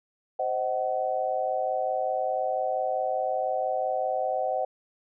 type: chord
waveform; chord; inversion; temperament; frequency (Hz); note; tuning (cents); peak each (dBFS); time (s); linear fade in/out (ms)
sine; C diminished; none; just; 523.3 / 627.9 / 753.5; C5 / Eb5 / Gb5; 0 / +16 / +31; -30 / -30 / -28; 0.39-4.65; 5
effects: none